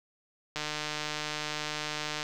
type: click train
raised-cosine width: 0.2 ms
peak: -16 dBFS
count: 253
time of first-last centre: 0.56-2.229 s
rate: 151 Hz
effects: none

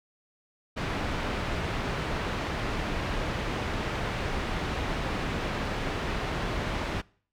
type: low-pass noise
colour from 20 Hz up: pink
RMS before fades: -31 dBFS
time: 0.76-7.02 s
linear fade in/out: 20 ms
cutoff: 2900 Hz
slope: 12 dB/octave
effects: noise-tail reverb RT60 0.5 s tail -24 dB re dry

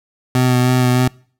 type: tone with vibrato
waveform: 25% pulse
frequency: 125.9 Hz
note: B2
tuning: 34 cents sharp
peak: -8 dBFS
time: 0.35-1.08 s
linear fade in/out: 2 ms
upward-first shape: sine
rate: 3.2 Hz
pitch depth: 17 cents each way
effects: noise-tail reverb RT60 0.5 s tail -25 dB re dry

